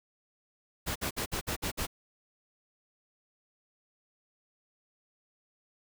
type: noise bursts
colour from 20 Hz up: pink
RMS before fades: -33 dBFS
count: 7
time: 0.86-1.869 s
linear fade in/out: 20 ms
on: 97 ms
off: 55 ms
effects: none